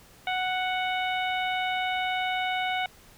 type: harmonic tone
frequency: 740 Hz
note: F#5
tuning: in tune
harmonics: 1 / 2 / 3 / 4 / 5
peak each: -28 / -34 / -32 / -36 / -39 dBFS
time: 0.27-2.86 s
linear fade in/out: 2 ms
effects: pink hiss -54 dBFS RMS until 3.17 s